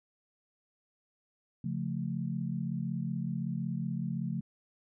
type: chord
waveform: sine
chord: Db augmented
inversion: none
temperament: equal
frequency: 138.59 / 174.61 / 220 Hz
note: Db3 / F3 / A3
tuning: 0 / 0 / 0 cents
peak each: -36 / -35 / -37 dBFS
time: 1.64-4.41 s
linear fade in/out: 5 ms
effects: none